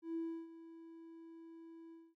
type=tone with ADSR envelope; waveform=triangle; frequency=329.6 Hz; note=E4; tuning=in tune; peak=-33 dBFS; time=0.02-2.15 s; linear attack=140 ms; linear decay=310 ms; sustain=-17 dB; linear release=230 ms; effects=tanh soft clip ceiling -34 dBFS